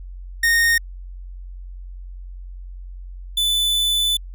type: tone pair in turn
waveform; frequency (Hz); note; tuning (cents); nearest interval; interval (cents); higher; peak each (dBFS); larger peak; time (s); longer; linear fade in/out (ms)
45% pulse; 1848 / 3496; A#6 / A7; -16 / -12; major seventh; 1104; second; -14 / -17; first; 0.43-0.78 / 3.37-4.17; second; 5
effects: added 45 Hz sine -32 dBFS peak until 4.34 s